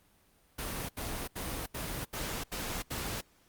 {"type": "noise bursts", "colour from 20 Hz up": "pink", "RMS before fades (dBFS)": -37, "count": 7, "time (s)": [0.58, 3.212], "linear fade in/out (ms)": 10, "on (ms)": 310, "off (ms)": 77, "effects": ["pink hiss -66 dBFS RMS until 3.48 s", "Opus 32 kbps"]}